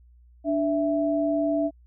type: tone pair together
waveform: sine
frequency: 293.7 / 660 Hz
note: D4 / E5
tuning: 0 / +2 cents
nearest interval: octave + major second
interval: 1402 cents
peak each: -24 dBFS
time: 0.44-1.71 s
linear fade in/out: 50 ms
effects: added 60 Hz sine -51 dBFS peak until 1.86 s